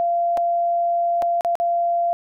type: tone with dropouts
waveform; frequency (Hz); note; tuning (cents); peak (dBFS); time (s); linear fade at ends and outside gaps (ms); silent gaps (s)
sine; 689; F5; -24; -17; 0-2.13; 0; 0.372-0.376 / 1.221-1.225 / 1.409-1.448 / 1.554-1.6
effects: none